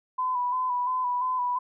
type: tone with vibrato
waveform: sine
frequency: 1000 Hz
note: B5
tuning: 21 cents sharp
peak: -24 dBFS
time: 0.18-1.59 s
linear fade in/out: 10 ms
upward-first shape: square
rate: 2.9 Hz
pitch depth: 29 cents each way
effects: none

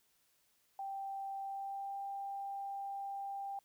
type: tone with pitch glide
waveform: sine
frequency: 784 to 792.2 Hz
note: G5 to G5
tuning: 0 to +18 cents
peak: -39 dBFS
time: 0.79-3.59 s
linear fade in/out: 2 ms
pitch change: +18 cents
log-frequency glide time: 1.42-1.97 s
effects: white hiss -74 dBFS RMS until 3.64 s

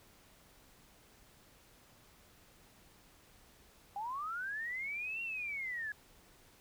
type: linear two-way sweep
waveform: sine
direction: up then down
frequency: 784 to 2757 to 1664 Hz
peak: -37 dBFS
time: 3.96-5.92 s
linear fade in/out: 2 ms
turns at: 5.22 s
effects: pink hiss -63 dBFS RMS until 6.6 s

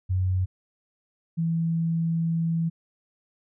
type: tone pair in turn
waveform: sine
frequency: 92.7 / 165.17 Hz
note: F#2 / E3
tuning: +4 / +4 cents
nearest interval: minor seventh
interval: 1000 cents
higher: second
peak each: -21 / -22 dBFS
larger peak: first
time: 0.09-0.46 / 1.37-2.7 s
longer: second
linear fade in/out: 20 ms
effects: none

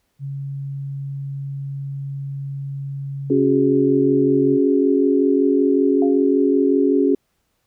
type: tone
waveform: sine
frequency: 138.59 Hz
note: C#3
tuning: in tune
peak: -25 dBFS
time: 0.19-4.59 s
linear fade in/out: 50 ms
type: chord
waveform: sine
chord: C# suspended fourth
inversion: none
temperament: equal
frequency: 277.2 / 370 / 415.3 Hz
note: C#4 / F#4 / G#4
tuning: 0 / 0 / 0 cents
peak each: -16 / -19 / -19 dBFS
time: 3.3-7.15 s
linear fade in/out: 5 ms
type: tone with exponential decay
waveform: sine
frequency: 698.5 Hz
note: F5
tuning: in tune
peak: -24 dBFS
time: 6.02-6.29 s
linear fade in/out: 2 ms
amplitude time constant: 57 ms
effects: pink hiss -69 dBFS RMS until 7.66 s

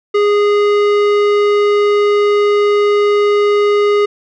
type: tone with tanh clipping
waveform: sine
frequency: 412.4 Hz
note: G#4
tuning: 12 cents flat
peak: -11 dBFS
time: 0.14-4.06 s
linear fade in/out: 10 ms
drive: 16 dB
effects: none

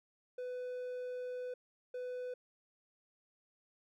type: tone bursts at uneven times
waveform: triangle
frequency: 499.3 Hz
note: B4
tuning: 19 cents sharp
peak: -37 dBFS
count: 2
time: 0.38-1.54 / 1.94-2.34 s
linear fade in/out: 5 ms
effects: none

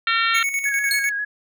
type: harmonic tone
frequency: 455.8 Hz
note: A#4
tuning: 39 cents flat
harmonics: 3 / 4 / 5 / 6 / 7 / 8 / 9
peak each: -21 / -23 / -25 / -27 / -28 / -29 / -30 dBFS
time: 0.07-0.43 s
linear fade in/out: 2 ms
type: tone with tremolo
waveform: square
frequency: 2217 Hz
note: C#7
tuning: in tune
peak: -20 dBFS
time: 0.34-1.1 s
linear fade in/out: 10 ms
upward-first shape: square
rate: 10 Hz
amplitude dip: 55%
type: tone with vibrato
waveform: sine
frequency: 1661.2 Hz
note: G#6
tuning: in tune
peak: -22 dBFS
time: 0.65-1.25 s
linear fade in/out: 10 ms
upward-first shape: square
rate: 7.4 Hz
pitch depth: 22 cents each way
type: tone with exponential decay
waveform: sawtooth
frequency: 4306 Hz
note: C8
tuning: 49 cents sharp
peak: -14 dBFS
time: 0.91-1.11 s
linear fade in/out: 1 ms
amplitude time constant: 43 ms
effects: none

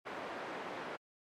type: band-pass noise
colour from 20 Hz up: pink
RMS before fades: -43 dBFS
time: 0.05-0.97 s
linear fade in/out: 20 ms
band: 370 to 1800 Hz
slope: 12 dB/octave
effects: MP3 64 kbps

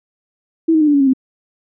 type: tone with pitch steps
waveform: sine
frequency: 325.9 / 314.3 / 303 / 292.2 / 281.8 / 271.7 / 262 Hz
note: E4 / D#4 / D#4 / D4 / C#4 / C#4 / C4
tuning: -20 / +18 / -46 / -9 / +29 / -35 / +2 cents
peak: -9 dBFS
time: 0.68-1.135 s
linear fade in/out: 10 ms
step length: 65 ms
effects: none

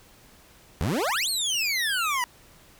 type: exponential two-way sweep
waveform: 25% pulse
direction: up then down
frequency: 68.6 to 4437 to 954 Hz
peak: -20 dBFS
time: 0.81-2.24 s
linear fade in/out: 0 ms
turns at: 1.29 s
effects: pink hiss -54 dBFS RMS until 2.79 s

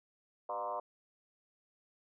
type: tone with frequency modulation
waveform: sine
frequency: 822 Hz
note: G#5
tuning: 18 cents flat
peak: -35 dBFS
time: 0.49-0.8 s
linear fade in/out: 5 ms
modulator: 110 Hz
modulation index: 2.7
effects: none

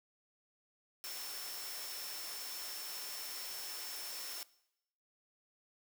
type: tone in noise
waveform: sine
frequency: 5380 Hz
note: E8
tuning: 34 cents sharp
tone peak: -47 dBFS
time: 1.04-4.43 s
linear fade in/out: 0 ms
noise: white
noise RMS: -45 dBFS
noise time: 1.04-4.43 s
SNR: -5 dB
effects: noise-tail reverb RT60 0.8 s tail -20 dB re dry + high-pass 400 Hz 12 dB/octave

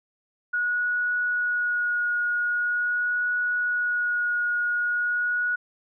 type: tone with vibrato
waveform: sine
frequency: 1453 Hz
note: F#6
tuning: 32 cents flat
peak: -22 dBFS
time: 0.53-5.56 s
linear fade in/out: 10 ms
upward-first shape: sine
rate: 0.43 Hz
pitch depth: 12 cents each way
effects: none

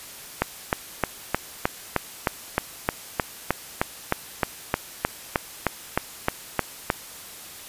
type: click train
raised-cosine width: 0.5 ms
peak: -4 dBFS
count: 22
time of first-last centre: 0.42-6.901 s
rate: 3.24 Hz
effects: white hiss -41 dBFS RMS until 7.68 s + resampled to 32000 Hz

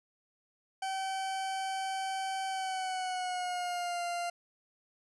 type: tone with pitch glide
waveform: 40% pulse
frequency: 768 to 696.2 Hz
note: G5 to F5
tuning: -36 to -6 cents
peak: -32 dBFS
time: 0.82-4.3 s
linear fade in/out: 5 ms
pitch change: -170 cents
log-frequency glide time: 2.48-4.03 s
effects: resampled to 24000 Hz

